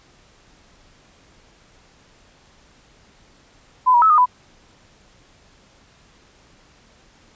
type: tone with pitch steps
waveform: sine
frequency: 1010 / 958 / 1298 / 1227 / 996 Hz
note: B5 / A#5 / E6 / D#6 / B5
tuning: +39 / +47 / -27 / -25 / +14 cents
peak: -10 dBFS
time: 3.86-4.26 s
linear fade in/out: 20 ms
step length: 80 ms
effects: pink hiss -53 dBFS RMS until 7.35 s + resampled to 16000 Hz